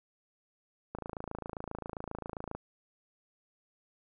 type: click train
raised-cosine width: 1 ms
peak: -24 dBFS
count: 45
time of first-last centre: 0.95-2.55 s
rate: 27.5 Hz
effects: none